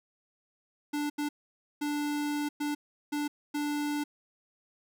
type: tone bursts at uneven times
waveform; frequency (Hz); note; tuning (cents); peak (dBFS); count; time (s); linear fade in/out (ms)
square; 293.7; D4; 0; -30; 6; 0.93-1.1 / 1.18-1.29 / 1.81-2.49 / 2.6-2.75 / 3.12-3.28 / 3.54-4.04; 10
effects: none